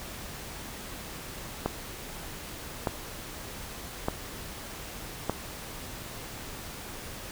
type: click train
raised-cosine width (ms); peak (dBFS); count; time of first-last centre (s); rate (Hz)
1; -12; 4; 1.66-5.296; 0.825
effects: pink hiss -41 dBFS RMS until 7.31 s